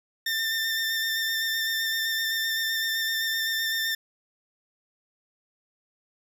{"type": "tone with vibrato", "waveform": "20% pulse", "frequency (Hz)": 1797, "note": "A6", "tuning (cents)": 36, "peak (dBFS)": -20, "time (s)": [0.26, 3.95], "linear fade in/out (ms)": 5, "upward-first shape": "square", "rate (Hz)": 7.8, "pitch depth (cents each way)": 14, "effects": []}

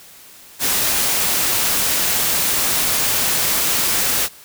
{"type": "noise", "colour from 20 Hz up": "white", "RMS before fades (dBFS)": -18, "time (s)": [0.59, 4.29], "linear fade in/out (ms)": 50, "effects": ["white hiss -43 dBFS RMS until 4.44 s"]}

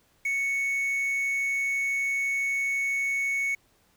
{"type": "tone with quantisation", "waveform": "triangle", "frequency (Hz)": 2217, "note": "C#7", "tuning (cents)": 0, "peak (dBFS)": -23, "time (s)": [0.25, 3.55], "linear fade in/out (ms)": 5, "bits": 8, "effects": ["pink hiss -65 dBFS RMS until 3.96 s"]}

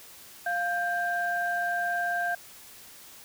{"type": "tone pair together", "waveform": "sine", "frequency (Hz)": [699.8, 1581], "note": ["F5", "G6"], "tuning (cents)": [3, 14], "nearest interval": "octave + major second", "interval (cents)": 1411, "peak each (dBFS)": -28, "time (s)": [0.46, 2.35], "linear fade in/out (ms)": 5, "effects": ["tanh soft clip ceiling -18 dBFS", "white hiss -49 dBFS RMS until 3.24 s"]}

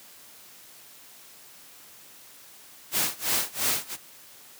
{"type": "noise with tremolo", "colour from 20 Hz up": "white", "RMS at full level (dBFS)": -24, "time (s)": [2.91, 3.97], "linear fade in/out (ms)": 50, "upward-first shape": "sine", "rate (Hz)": 2.9, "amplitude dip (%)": 95, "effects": ["white hiss -50 dBFS RMS until 4.59 s", "high-pass 100 Hz 12 dB/octave"]}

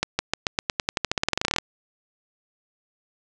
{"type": "accelerating click train", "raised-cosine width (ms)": 0.2, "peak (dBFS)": -4, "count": 23, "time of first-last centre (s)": [0.03, 1.585], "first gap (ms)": 160, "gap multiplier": 0.91, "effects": ["resampled to 22050 Hz", "7-bit"]}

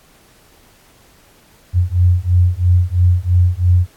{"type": "beating tone pair", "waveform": "sine", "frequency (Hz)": [87.8, 90.8], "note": ["F2", "F#2"], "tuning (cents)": [10, -32], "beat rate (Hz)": 3, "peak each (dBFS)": -13, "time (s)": [1.73, 3.87], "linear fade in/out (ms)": 50, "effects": ["pink hiss -50 dBFS RMS until 3.96 s", "AAC 64 kbps"]}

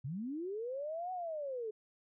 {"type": "linear two-way sweep", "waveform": "sine", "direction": "up then down", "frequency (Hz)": [120, 749, 419.5], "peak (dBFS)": -37, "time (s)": [0.04, 1.71], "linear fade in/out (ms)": 10, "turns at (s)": 1.12, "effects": []}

